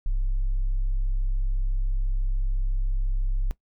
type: tone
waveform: sine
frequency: 33 Hz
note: C1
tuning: 16 cents sharp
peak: -19 dBFS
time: 0.06-3.51 s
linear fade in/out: 0 ms
effects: noise-tail reverb RT60 0.1 s tail -20 dB re dry + tanh soft clip ceiling -20 dBFS